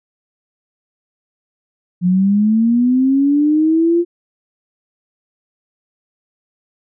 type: linear sweep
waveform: sine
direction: up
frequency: 175 to 348.5 Hz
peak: -10 dBFS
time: 2.01-4.05 s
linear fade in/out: 50 ms
effects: none